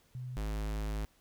sine / square tone pair in turn, 126 / 52.67 Hz, B2 / G#1, +35 / +25 cents, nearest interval octave + minor third, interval 1510 cents, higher first, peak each -38 / -34 dBFS, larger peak second, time 0.15-0.37 / 0.37-1.05 s, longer second, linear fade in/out 0 ms, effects pink hiss -68 dBFS RMS until 1.2 s

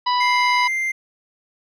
harmonic tone, 987.8 Hz, B5, in tune, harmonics 1 / 2 / 3 / 4 / 5, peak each -17 / -30 / -30 / -30 / -29 dBFS, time 0.06-0.68 s, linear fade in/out 10 ms
triangle tone, 2093 Hz, C7, in tune, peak -18 dBFS, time 0.2-0.92 s, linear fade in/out 10 ms
effects none

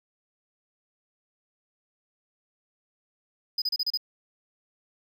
triangle tone bursts, 4991 Hz, D#8, 5 cents sharp, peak -23 dBFS, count 6, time 3.58-3.974 s, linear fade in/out 5 ms, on 39 ms, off 32 ms, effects none

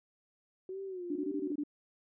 sine tone with vibrato, 369.2 Hz, F#4, 4 cents flat, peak -38 dBFS, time 0.69-1.52 s, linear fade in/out 2 ms, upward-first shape sine, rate 1.9 Hz, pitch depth 96 cents each way
sine tone bursts, 293.7 Hz, D4, in tune, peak -32 dBFS, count 7, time 1.1-1.637 s, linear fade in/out 5 ms, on 57 ms, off 23 ms
effects none

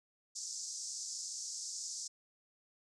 pink band-pass noise, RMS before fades -43 dBFS, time 0.35-2.08 s, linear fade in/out 10 ms, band 5100 to 7800 Hz, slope 48 dB/octave, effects none

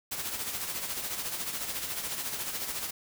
white noise with tremolo, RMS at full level -33 dBFS, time 0.11-2.91 s, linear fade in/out 10 ms, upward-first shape sine, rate 14 Hz, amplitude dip 50%, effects none

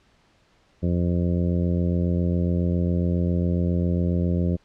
harmonic tone, 87.31 Hz, F2, in tune, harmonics 1 / 2 / 3 / 4 / 5 / 6 / 7, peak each -23 / -23 / -31 / -32 / -36 / -35 / -39 dBFS, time 0.82-4.57 s, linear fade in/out 20 ms, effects pink hiss -61 dBFS RMS until 4.64 s + low-pass 5000 Hz 12 dB/octave

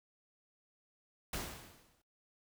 pink noise with exponential decay, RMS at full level -37 dBFS, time 1.33-2.02 s, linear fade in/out 5 ms, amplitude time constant 150 ms, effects noise-tail reverb RT60 0.2 s tail -23 dB re dry

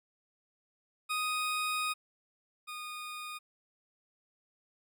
20% pulse tone pair in turn, 1246 / 1230.3 Hz, D#6 / D#6, +2 / -20 cents, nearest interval unison, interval 22 cents, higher first, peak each -26 / -35 dBFS, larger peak first, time 1.09-1.94 / 2.67-3.39 s, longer first, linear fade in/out 20 ms, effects none

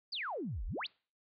sine exponential two-way sweep, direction down then up, 5040 to 34.65 to 5040 Hz, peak -36 dBFS, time 0.12-0.87 s, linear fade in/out 10 ms, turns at 0.66 s, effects noise-tail reverb RT60 0.4 s tail -26 dB re dry

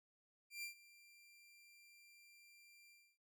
sawtooth tone with ADSR envelope, 2372 Hz, D7, 17 cents sharp, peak -40 dBFS, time 0.5-3.18 s, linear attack 130 ms, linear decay 110 ms, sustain -20 dB, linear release 280 ms, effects none

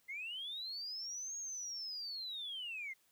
sine linear two-way sweep, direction up then down, 2045 to 6610 to 2045 Hz, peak -40 dBFS, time 0.08-2.94 s, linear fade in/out 20 ms, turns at 1.37 s, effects tanh soft clip ceiling -36 dBFS + white hiss -73 dBFS RMS until 3.11 s

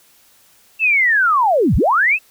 sine linear two-way sweep, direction down then up, 2700 to 39 to 2700 Hz, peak -11 dBFS, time 0.79-2.19 s, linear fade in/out 50 ms, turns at 1.76 s, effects white hiss -52 dBFS RMS until 2.3 s

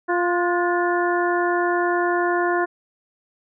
harmonic tone with a mistuned harmonic, 350 Hz, F4, 4 cents sharp, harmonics 1 / 2 / 3 / 4 / 5, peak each -21 / -24 / -26 / -27 / -28 dBFS, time 0.08-2.66 s, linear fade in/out 20 ms, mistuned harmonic 4, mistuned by +50 cents, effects none

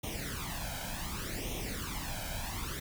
pink noise with flanger, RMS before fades -38 dBFS, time 0.03-2.8 s, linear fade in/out 10 ms, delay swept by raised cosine 0.32 to 1.31 ms, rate 0.67 Hz, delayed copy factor +0.75, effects none

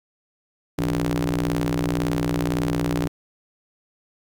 sawtooth ring-modulated tone, 61.74 Hz, B1, in tune, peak -14 dBFS, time 0.78-3.08 s, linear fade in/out 10 ms, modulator 225 Hz, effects 9-bit

